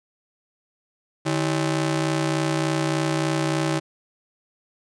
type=ring-modulated tone; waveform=sawtooth; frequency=237.2 Hz; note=A#3; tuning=30 cents sharp; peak=-14 dBFS; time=1.25-3.8 s; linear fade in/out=20 ms; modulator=86.9 Hz; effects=resampled to 22050 Hz